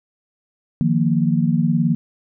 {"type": "chord", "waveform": "sine", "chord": "Eb suspended second", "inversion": "none", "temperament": "equal", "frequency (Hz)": [155.56, 174.61, 233.1], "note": ["Eb3", "F3", "Bb3"], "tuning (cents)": [0, 0, 0], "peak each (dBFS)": -19, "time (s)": [0.81, 1.95], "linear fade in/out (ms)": 0, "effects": []}